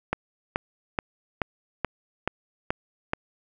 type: click train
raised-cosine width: 0.5 ms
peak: -9 dBFS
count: 8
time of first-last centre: 0.13-3.134 s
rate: 2.33 Hz
effects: none